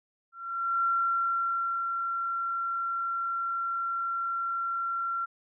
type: tone with ADSR envelope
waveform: sine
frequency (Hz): 1366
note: F6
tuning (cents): -39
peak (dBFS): -23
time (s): 0.32-5.26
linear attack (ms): 520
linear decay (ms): 1000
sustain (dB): -5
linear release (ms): 18
effects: none